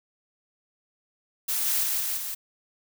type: noise with echo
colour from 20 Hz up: blue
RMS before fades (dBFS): -27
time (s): 1.48-1.84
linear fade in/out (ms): 10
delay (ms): 170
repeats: 3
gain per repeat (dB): -2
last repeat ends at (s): 2.35
effects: none

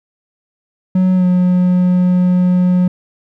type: tone with pitch glide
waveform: triangle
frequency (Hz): 185 to 180.67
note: F#3 to F#3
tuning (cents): 0 to -41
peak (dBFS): -7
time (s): 0.95-2.88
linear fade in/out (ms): 5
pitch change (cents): -41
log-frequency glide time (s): 1.15-1.25
effects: none

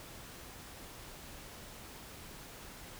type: silence
effects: pink hiss -50 dBFS RMS until 2.99 s

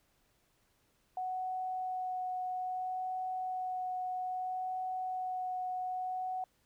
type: tone with vibrato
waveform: sine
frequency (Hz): 740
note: F#5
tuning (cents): 0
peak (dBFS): -34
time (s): 1.17-6.44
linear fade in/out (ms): 2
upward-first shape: sine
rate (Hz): 0.61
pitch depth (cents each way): 9
effects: pink hiss -73 dBFS RMS until 6.65 s

